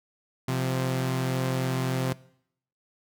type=tone pair together; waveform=sawtooth; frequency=130.12 / 174 Hz; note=C3 / F3; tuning=-9 / -6 cents; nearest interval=perfect fourth; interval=503 cents; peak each=-22 / -29 dBFS; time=0.48-2.13 s; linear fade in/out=5 ms; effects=noise-tail reverb RT60 0.7 s tail -21 dB re dry